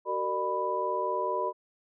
sine tone cluster, 377.9 / 462.3 / 601 / 990 Hz, F#4 / A#4 / D5 / B5, +37 / -14 / +40 / +4 cents, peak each -34 / -35 / -33 / -30 dBFS, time 0.05-1.53 s, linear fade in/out 50 ms, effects none

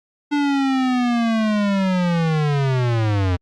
square linear sweep, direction down, 293.7 to 87.31 Hz, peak -17 dBFS, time 0.31-3.37 s, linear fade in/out 20 ms, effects low-pass 4000 Hz 12 dB/octave + Opus 48 kbps

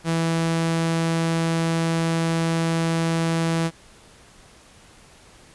sawtooth tone, 164.81 Hz, E3, in tune, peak -16 dBFS, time 0.04-3.71 s, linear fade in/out 50 ms, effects pink hiss -50 dBFS RMS until 5.54 s + resampled to 24000 Hz

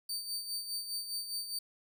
sawtooth tone with tremolo, 4600 Hz, D8, 37 cents flat, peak -31 dBFS, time 0.09-1.59 s, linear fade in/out 5 ms, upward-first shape sine, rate 4.9 Hz, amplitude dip 60%, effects none

